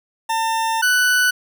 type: tone pair in turn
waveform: 40% pulse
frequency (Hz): 900 / 1488.5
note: A5 / F#6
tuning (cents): +39 / +10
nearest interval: major sixth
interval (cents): 871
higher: second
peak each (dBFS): -17 / -13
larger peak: second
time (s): 0.29-0.82 / 0.82-1.31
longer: first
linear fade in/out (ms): 10
effects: none